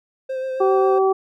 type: tone with vibrato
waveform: triangle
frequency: 523.3 Hz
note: C5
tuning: in tune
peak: -21 dBFS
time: 0.29-0.99 s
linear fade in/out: 10 ms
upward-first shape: sine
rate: 7.4 Hz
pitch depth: 19 cents each way
type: harmonic tone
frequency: 383.6 Hz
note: G4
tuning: 37 cents flat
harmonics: 1 / 2 / 3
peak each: -15 / -21 / -25 dBFS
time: 0.6-1.13 s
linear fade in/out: 10 ms
effects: none